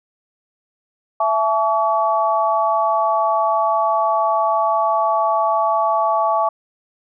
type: tone cluster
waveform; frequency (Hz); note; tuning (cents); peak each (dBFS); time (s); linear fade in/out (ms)
sine; 666 / 861 / 1135; E5 / A5 / C#6; +18 / -38 / +41; -19; 1.2-6.49; 5
effects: none